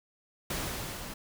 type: noise with level ramp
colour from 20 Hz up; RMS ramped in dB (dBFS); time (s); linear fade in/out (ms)
pink; -33 to -42; 0.5-1.14; 5
effects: none